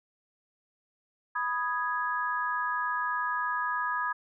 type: chord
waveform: sine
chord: G# minor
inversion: first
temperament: equal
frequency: 987.8 / 1244.5 / 1661.2 Hz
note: B5 / D#6 / G#6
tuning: 0 / 0 / 0 cents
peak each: -32 dBFS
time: 1.35-4.13 s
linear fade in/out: 10 ms
effects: none